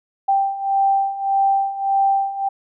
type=beating tone pair; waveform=sine; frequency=784 / 785.7 Hz; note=G5 / G5; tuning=0 / +4 cents; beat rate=1.7 Hz; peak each=-21 / -17 dBFS; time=0.28-2.49 s; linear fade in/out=10 ms; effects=none